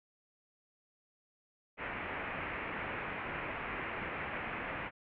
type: low-pass noise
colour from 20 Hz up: white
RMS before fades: -40 dBFS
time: 1.77-4.91 s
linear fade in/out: 50 ms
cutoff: 2500 Hz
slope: 48 dB/octave
effects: none